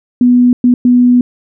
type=tone bursts at uneven times; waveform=sine; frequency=246.1 Hz; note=B3; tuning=6 cents flat; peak=-4 dBFS; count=3; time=0.21-0.53 / 0.64-0.74 / 0.85-1.21 s; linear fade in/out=2 ms; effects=none